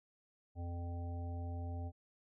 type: harmonic tone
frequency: 86.2 Hz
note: F2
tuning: 22 cents flat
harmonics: 1 / 3 / 5 / 7 / 9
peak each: -39 / -50 / -57 / -55 / -53 dBFS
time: 0.55-1.92 s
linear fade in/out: 50 ms
effects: none